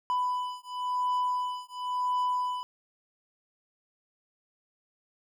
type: beating tone pair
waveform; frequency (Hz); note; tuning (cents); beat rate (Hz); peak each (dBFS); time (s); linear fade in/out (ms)
triangle; 995 / 995.95; B5 / B5; +13 / +14; 0.95; -29; 0.1-2.63; 0
effects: none